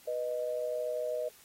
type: tone pair together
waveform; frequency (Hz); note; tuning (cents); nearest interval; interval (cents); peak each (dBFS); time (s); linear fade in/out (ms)
sine; 490.6 / 618.1; B4 / D#5; -12 / -12; major third; 400; -35 / -33; 0.07-1.29; 10
effects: white hiss -58 dBFS RMS until 1.44 s + AAC 48 kbps